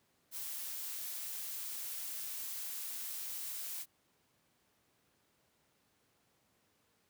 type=noise; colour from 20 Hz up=blue; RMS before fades=-42 dBFS; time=0.31-3.86 s; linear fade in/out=50 ms; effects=pink hiss -74 dBFS RMS until 7.09 s + high-pass 100 Hz 12 dB/octave